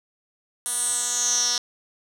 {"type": "tone with band-pass filter sweep", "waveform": "10% pulse", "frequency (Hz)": 243.1, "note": "B3", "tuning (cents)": -27, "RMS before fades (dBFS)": -24, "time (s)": [0.66, 1.58], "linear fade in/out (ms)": 0, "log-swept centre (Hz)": [9900, 5100], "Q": 7.2, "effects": []}